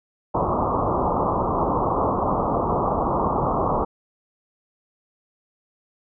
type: low-pass noise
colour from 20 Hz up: white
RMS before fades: -22 dBFS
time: 0.34-3.85 s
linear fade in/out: 10 ms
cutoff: 1200 Hz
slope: 96 dB/octave
effects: none